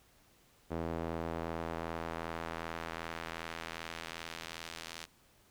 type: tone with band-pass filter sweep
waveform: sawtooth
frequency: 82.6 Hz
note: E2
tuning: 4 cents sharp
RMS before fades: -41 dBFS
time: 0.7-5.06 s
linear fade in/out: 20 ms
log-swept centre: 470 to 4600 Hz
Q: 0.73
effects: pink hiss -66 dBFS RMS until 5.5 s